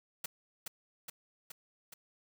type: noise with echo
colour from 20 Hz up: white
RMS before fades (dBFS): -38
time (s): 0.24-0.26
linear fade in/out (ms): 5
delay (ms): 420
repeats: 4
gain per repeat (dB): -3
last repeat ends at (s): 1.94
effects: none